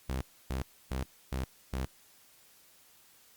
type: tone bursts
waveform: sawtooth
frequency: 65.41 Hz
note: C2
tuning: in tune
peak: -28 dBFS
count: 5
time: 0.09-1.85 s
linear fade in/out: 0 ms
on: 120 ms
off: 290 ms
effects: white hiss -61 dBFS RMS until 3.36 s + Opus 48 kbps